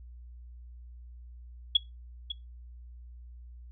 sine tone with echo, 3348 Hz, G#7, 13 cents sharp, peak -17 dBFS, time 1.75-1.77 s, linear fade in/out 5 ms, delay 550 ms, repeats 1, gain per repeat -13 dB, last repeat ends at 2.32 s, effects noise-tail reverb RT60 0.2 s tail -19 dB re dry + added 60 Hz sine -45 dBFS peak until 3.71 s

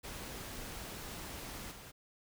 pink noise with level steps, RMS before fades -45 / -51 dBFS, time 0.03-1.92 s, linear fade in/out 20 ms, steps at 1.71 s, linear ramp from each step 10 ms, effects none

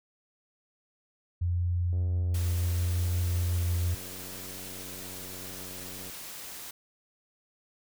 sine tone with vibrato, 87.31 Hz, F2, in tune, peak -25 dBFS, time 1.41-3.95 s, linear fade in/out 10 ms, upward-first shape sine, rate 0.73 Hz, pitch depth 12 cents each way
click train, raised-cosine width 2 ms, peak -35 dBFS, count 389, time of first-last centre 1.93-6.098 s, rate 93.1 Hz
white noise, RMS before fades -42 dBFS, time 2.34-6.71 s, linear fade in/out 5 ms
effects none

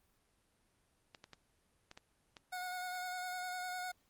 clicks, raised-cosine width 0.2 ms, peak -33 dBFS, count 6, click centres 1.148 / 1.241 / 1.333 / 1.914 / 1.975 / 2.368 s
25% pulse tone with vibrato, 728 Hz, F#5, 28 cents flat, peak -36 dBFS, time 2.52-3.92 s, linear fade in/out 10 ms, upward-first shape square, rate 9.9 Hz, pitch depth 16 cents each way
effects pink hiss -75 dBFS RMS until 4.09 s + Opus 32 kbps

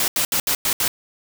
white noise bursts at uneven times, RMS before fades -20 dBFS, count 6, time 0-0.08 / 0.16-0.25 / 0.32-0.4 / 0.47-0.55 / 0.65-0.73 / 0.8-0.88 s, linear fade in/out 2 ms, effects none

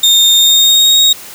35% pulse tone with pitch glide, 3654 to 3761 Hz, A#7 to A#7, -35 to +15 cents, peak -4 dBFS, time 0.03-1.13 s, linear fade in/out 5 ms, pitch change +50 cents, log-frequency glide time 0.37-1.01 s, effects white hiss -31 dBFS RMS until 1.34 s

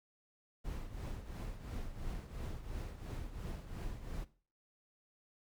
brown noise with tremolo, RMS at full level -40 dBFS, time 0.64-4.25 s, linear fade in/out 20 ms, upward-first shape triangle, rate 2.9 Hz, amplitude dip 70%, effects noise-tail reverb RT60 0.4 s tail -17 dB re dry

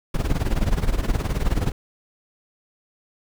brown noise with tremolo, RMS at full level -18 dBFS, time 0.14-1.72 s, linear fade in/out 5 ms, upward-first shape sine, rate 19 Hz, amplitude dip 80%, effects none

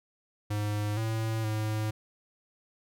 square tone with pitch steps, 104.5 / 111.5 / 108.1 Hz, G#2 / A2 / A2, +11 / +23 / -30 cents, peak -29 dBFS, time 0.5-1.91 s, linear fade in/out 10 ms, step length 470 ms, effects none

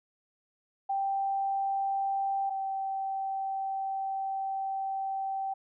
sine tone pair in turn, 784 / 775.9 Hz, G5 / G5, 0 / -18 cents, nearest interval unison, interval 18 cents, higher first, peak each -27 / -30 dBFS, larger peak first, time 0.89-2.5 / 2.5-5.54 s, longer second, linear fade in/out 10 ms, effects none

